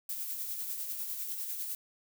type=noise with tremolo; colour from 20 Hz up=violet; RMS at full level=-36 dBFS; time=0.09-1.75 s; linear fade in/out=2 ms; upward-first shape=sine; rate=10 Hz; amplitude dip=40%; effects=none